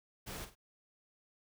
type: noise with echo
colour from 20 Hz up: pink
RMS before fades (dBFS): -44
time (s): 0.26-0.46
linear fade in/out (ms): 20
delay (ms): 47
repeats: 2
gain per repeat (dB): -10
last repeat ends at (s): 0.554
effects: none